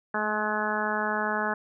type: harmonic tone with a mistuned harmonic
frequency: 212.4 Hz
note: G#3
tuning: 39 cents sharp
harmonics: 1 / 2 / 3 / 4 / 5 / 6 / 7 / 8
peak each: -34 / -35 / -34 / -32 / -34 / -35 / -32 / -33 dBFS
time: 0.14-1.54 s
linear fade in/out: 5 ms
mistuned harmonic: 1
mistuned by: +21 cents
effects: none